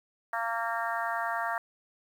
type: harmonic tone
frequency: 230 Hz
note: A#3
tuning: 23 cents flat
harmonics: 3 / 4 / 5 / 6 / 7 / 8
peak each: -34 / -35 / -36 / -37 / -37 / -38 dBFS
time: 0.33-1.58 s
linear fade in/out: 2 ms
effects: 9-bit